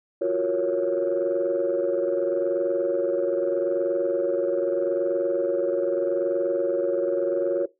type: chord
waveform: sine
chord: Gb major seventh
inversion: third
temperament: equal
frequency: 349.2 / 370 / 466.2 / 554.4 Hz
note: F4 / Gb4 / Bb4 / Db5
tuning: 0 / 0 / 0 / 0 cents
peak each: -26 / -27 / -27 / -23 dBFS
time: 0.21-7.66 s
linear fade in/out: 10 ms
effects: noise-tail reverb RT60 0.2 s tail -19 dB re dry + tanh soft clip ceiling -15 dBFS